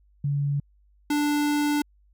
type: tone pair in turn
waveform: sine / square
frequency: 142.5 / 293.9 Hz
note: C#3 / D4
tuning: +48 / +1 cents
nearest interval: octave + minor second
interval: 1253 cents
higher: second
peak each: -22 dBFS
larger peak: neither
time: 0.24-0.6 / 1.1-1.82 s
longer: second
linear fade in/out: 5 ms
effects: added 50 Hz sine -57 dBFS peak until 2.13 s